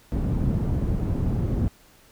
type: low-pass noise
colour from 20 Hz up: white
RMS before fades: -24 dBFS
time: 0.12-1.68 s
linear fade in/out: 0 ms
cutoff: 160 Hz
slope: 12 dB/octave
effects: pink hiss -55 dBFS RMS until 2.11 s